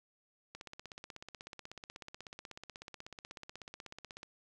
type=click train; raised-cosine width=0.2 ms; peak=-29 dBFS; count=61; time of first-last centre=0.55-4.231 s; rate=16.3 Hz; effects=none